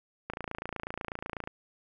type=click train; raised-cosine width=0.5 ms; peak=-20 dBFS; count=34; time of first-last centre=0.3-1.474 s; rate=28.1 Hz; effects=none